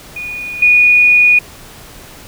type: tone with level steps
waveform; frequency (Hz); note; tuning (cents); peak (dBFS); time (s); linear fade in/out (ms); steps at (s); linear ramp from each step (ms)
sine; 2458; D#7; -22; -21 / -5; 0.16-1.39; 5; 0.62; 5
effects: pink hiss -36 dBFS RMS until 2.27 s